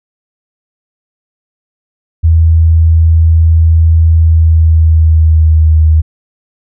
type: tone with pitch glide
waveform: sine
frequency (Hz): 81.4 to 78.67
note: E2 to D#2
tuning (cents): -21 to +20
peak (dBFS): -3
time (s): 2.23-6.02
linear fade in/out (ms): 20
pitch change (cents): -59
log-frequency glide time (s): 4.17-5.78
effects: none